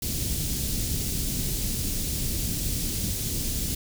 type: band-stop noise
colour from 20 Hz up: pink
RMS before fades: -28 dBFS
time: 0.02-3.75 s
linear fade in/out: 5 ms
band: 230 to 4900 Hz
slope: 12 dB/octave
effects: none